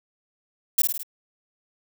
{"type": "noise with echo", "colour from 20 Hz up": "violet", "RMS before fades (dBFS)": -18, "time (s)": [0.78, 0.82], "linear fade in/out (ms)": 5, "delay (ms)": 53, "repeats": 4, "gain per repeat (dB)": -4, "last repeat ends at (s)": 1.032, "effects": []}